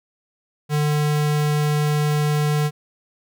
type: tone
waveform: square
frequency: 149.3 Hz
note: D3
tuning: 29 cents sharp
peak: -18 dBFS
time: 0.69-2.71 s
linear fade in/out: 50 ms
effects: none